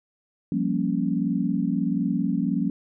sine chord, G half-diminished seventh, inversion third, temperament equal, 174.61 / 196 / 233.1 / 277.2 Hz, F3 / G3 / Bb3 / Db4, 0 / 0 / 0 / 0 cents, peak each -27 dBFS, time 0.52-2.7 s, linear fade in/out 2 ms, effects none

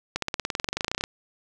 accelerating click train, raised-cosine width 0.2 ms, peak -9 dBFS, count 21, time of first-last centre 0.16-1.039 s, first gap 63 ms, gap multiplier 0.96, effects none

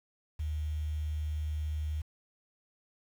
sine tone with quantisation, 76.4 Hz, D#2, 31 cents flat, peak -31 dBFS, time 0.39-2.02 s, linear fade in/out 10 ms, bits 9, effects none

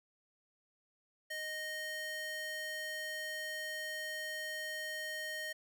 square tone with high-pass filter, 620 Hz, D#5, 6 cents flat, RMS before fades -41 dBFS, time 1.3-5.53 s, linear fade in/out 10 ms, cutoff 1300 Hz, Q 4.9, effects none

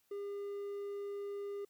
triangle tone, 403.7 Hz, G#4, 49 cents flat, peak -37 dBFS, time 0.11-1.65 s, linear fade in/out 5 ms, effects white hiss -75 dBFS RMS until 1.69 s

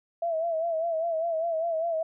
sine tone with vibrato, 659.3 Hz, E5, in tune, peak -25 dBFS, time 0.22-2.03 s, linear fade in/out 5 ms, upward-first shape sine, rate 5 Hz, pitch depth 68 cents each way, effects none

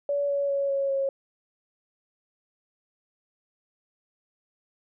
sine tone with pitch steps, 570 / 563.8 / 557.6 / 551.5 / 545.5 Hz, C#5 / C#5 / C#5 / C#5 / C#5, +48 / +29 / +10 / -9 / -28 cents, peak -23 dBFS, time 0.09-1.09 s, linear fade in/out 2 ms, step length 200 ms, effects none

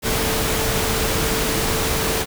sine tone in noise, 444.5 Hz, A4, 18 cents sharp, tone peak -27 dBFS, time 0.02-2.26 s, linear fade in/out 50 ms, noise pink, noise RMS -21 dBFS, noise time 0.02-2.26 s, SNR -9 dB, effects none

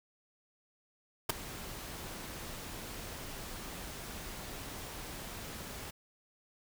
pink noise with ADSR envelope, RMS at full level -25 dBFS, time 1.29-5.91 s, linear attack 11 ms, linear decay 7 ms, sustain -19 dB, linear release 11 ms, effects none

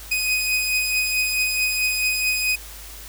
sawtooth beating tone pair, 2500 / 2504.6 Hz, D#7 / D#7, +8 / +11 cents, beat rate 4.6 Hz, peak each -17 / -25 dBFS, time 0.11-2.56 s, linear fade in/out 10 ms, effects added 52 Hz sine -40 dBFS peak until 3.08 s + white hiss -40 dBFS RMS until 3.08 s

